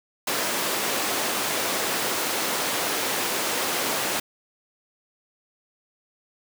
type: high-pass noise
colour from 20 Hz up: pink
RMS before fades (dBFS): -26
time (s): 0.27-4.2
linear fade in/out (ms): 5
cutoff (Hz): 340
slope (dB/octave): 12
effects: none